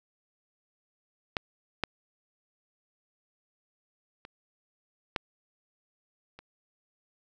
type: clicks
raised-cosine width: 0.3 ms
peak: -12 / -11 / -28 / -12 / -30 dBFS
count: 5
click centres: 1.368 / 1.837 / 4.251 / 5.162 / 6.39 s
effects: none